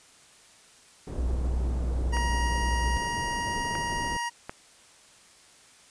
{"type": "low-pass noise", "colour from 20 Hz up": "pink", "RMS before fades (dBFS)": -36, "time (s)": [1.07, 4.17], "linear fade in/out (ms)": 5, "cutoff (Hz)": 590, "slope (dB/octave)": 12}
{"type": "tone with pitch glide", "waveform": "sine", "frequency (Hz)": [61.6, 61.21], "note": ["B1", "B1"], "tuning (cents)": [-4, -15], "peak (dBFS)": -25, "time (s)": [1.18, 2.97], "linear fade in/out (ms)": 0, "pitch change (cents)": -11, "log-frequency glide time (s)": [1.69, 2.18]}
{"type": "tone", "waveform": "25% pulse", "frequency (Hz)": 947, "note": "A#5", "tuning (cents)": 27, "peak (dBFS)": -25, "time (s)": [2.12, 4.3], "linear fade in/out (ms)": 20}
{"type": "clicks", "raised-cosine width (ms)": 0.5, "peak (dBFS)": -19, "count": 3, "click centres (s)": [2.169, 3.753, 4.495]}
{"effects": ["white hiss -55 dBFS RMS until 5.9 s", "resampled to 22050 Hz"]}